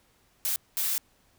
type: noise bursts at uneven times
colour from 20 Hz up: blue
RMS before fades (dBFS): -28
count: 2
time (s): 0.45-0.56 / 0.77-0.98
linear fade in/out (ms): 0
effects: pink hiss -65 dBFS RMS until 1.38 s